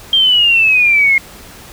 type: exponential sweep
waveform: sine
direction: down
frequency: 3202 to 2133 Hz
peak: -7 dBFS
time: 0.13-1.18 s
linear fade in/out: 2 ms
effects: pink hiss -36 dBFS RMS until 1.72 s